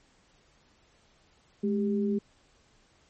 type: tone pair together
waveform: sine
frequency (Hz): 210.1 / 396.6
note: G#3 / G4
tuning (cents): +20 / +20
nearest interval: major seventh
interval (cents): 1100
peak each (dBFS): -26 / -30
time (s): 1.63-2.19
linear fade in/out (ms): 10
effects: pink hiss -64 dBFS RMS until 3.09 s + MP3 32 kbps